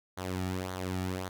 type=tone with flanger; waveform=sawtooth; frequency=92.5 Hz; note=F#2; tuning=in tune; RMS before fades=-35 dBFS; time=0.17-1.29 s; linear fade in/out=10 ms; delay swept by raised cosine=0.38 to 1.98 ms; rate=1.8 Hz; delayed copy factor=-0.65; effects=none